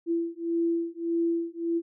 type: beating tone pair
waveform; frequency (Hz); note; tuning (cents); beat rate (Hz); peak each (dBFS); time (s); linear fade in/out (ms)
sine; 335.1 / 336.8; E4 / E4; +29 / +37; 1.7; -28; 0.06-1.82; 50
effects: none